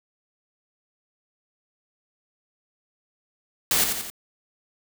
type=noise with echo; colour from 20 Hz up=white; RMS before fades=-21 dBFS; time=3.71-3.84 s; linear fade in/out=2 ms; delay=87 ms; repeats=3; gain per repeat=-5 dB; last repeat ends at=4.101 s; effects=none